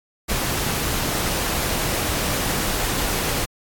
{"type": "noise", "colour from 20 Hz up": "pink", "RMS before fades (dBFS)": -23, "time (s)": [0.28, 3.46], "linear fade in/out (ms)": 20, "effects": ["AAC 64 kbps"]}